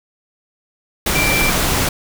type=tone in noise; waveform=sine; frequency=2349 Hz; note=D7; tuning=in tune; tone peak=-17 dBFS; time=1.15-1.5 s; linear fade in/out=5 ms; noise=pink; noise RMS=-17 dBFS; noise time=1.06-1.89 s; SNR=-3 dB; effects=none